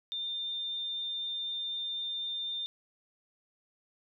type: tone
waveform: sine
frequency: 3604 Hz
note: A7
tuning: 41 cents sharp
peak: -33 dBFS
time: 0.12-2.66 s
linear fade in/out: 0 ms
effects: none